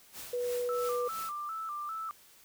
white noise with tremolo, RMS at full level -43 dBFS, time 0.12-1.33 s, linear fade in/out 50 ms, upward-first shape triangle, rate 3 Hz, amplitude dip 75%
sine tone, 488.7 Hz, B4, 18 cents flat, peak -30 dBFS, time 0.33-1.08 s, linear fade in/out 5 ms
sine tone with vibrato, 1249 Hz, D#6, 6 cents sharp, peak -35 dBFS, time 0.69-2.11 s, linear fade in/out 0 ms, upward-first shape square, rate 2.5 Hz, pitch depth 90 cents each way
effects white hiss -59 dBFS RMS until 2.44 s

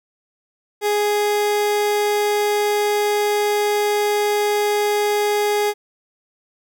30% pulse tone, 415.1 Hz, G#4, 1 cent flat, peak -14 dBFS, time 0.81-5.74 s, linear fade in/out 50 ms, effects none

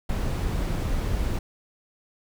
brown noise, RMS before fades -26 dBFS, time 0.09-1.39 s, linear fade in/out 5 ms, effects none

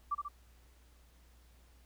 sine tone with echo, 1169 Hz, D6, 8 cents flat, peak -30 dBFS, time 0.11-0.15 s, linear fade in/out 10 ms, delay 68 ms, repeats 2, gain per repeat -4 dB, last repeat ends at 0.286 s, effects added 60 Hz sine -60 dBFS peak until 1.85 s + pink hiss -68 dBFS RMS until 1.85 s

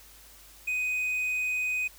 triangle tone, 2500 Hz, D#7, 8 cents sharp, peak -25 dBFS, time 0.67-1.88 s, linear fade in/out 10 ms, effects added 50 Hz sine -57 dBFS peak until 1.98 s + white hiss -53 dBFS RMS until 1.98 s

